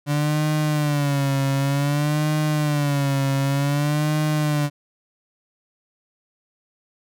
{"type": "tone with vibrato", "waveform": "35% pulse", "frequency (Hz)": 144.7, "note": "D3", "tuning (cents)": -25, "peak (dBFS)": -17, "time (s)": [0.06, 4.7], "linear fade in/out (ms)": 50, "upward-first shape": "sine", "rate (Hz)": 0.54, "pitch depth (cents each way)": 97, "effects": []}